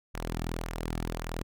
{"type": "tone with flanger", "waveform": "sawtooth", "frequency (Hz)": 41.2, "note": "E1", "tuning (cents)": 0, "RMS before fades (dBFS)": -35, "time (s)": [0.14, 1.43], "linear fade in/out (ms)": 10, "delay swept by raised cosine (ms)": [0.22, 2.02], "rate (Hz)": 1.8, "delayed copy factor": -0.5, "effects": []}